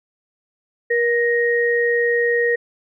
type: tone pair together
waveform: sine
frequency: 474.6 / 1871 Hz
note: A#4 / A#6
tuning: +31 / +6 cents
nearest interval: 2 octaves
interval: 2375 cents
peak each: -17 / -19 dBFS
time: 0.9-2.56 s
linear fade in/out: 10 ms
effects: none